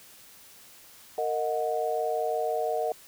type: tone cluster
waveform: sine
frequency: 460.4 / 626 / 732 Hz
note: A#4 / D#5 / F#5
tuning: -22 / +10 / -19 cents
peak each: -30 dBFS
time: 1.18-2.92 s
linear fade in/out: 2 ms
effects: white hiss -52 dBFS RMS until 3.07 s